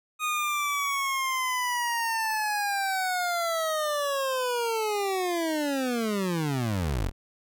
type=linear sweep; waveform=25% pulse; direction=down; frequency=1244.5 to 34.65 Hz; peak=-22 dBFS; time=0.19-7.12 s; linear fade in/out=50 ms; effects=none